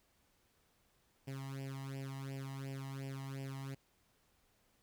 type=tone with flanger; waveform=sawtooth; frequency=135.6 Hz; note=C#3; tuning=38 cents flat; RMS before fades=-44 dBFS; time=1.27-3.75 s; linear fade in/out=10 ms; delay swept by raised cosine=0.38 to 1.03 ms; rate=2.8 Hz; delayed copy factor=+0.85; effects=pink hiss -74 dBFS RMS until 4.82 s